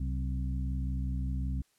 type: harmonic tone with a mistuned harmonic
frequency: 65.41 Hz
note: C2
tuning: in tune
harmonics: 1 / 2 / 3 / 4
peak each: -31 / -37 / -41 / -43 dBFS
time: 0-1.62 s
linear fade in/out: 5 ms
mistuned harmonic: 3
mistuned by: -61 cents
effects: white hiss -71 dBFS RMS until 1.78 s + low-pass 11000 Hz 12 dB/octave